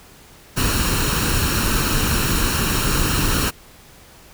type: noise with comb filter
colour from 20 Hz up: pink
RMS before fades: -19 dBFS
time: 0.56-3.51 s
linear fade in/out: 20 ms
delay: 0.72 ms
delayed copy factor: +0.6
effects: pink hiss -46 dBFS RMS until 4.33 s